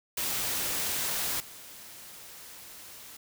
white noise with level steps, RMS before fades -31 / -47 dBFS, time 0.17-3.17 s, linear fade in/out 5 ms, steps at 1.4 s, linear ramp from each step 2 ms, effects none

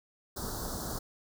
pink band-stop noise, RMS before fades -37 dBFS, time 0.36-0.99 s, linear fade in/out 10 ms, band 1500 to 4000 Hz, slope 48 dB/octave, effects none

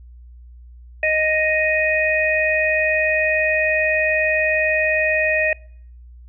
harmonic tone, 622.3 Hz, D#5, in tune, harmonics 1 / 3 / 4, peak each -20 / -20 / -20 dBFS, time 1.03-5.53 s, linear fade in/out 2 ms, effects noise-tail reverb RT60 0.6 s tail -25 dB re dry + added 60 Hz sine -39 dBFS peak until 6.28 s

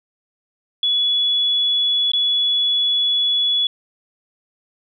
sine tone with dropouts, 3400 Hz, G#7, 40 cents sharp, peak -15 dBFS, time 0.83-3.67 s, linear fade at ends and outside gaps 2 ms, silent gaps 2.118-2.134 s, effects none

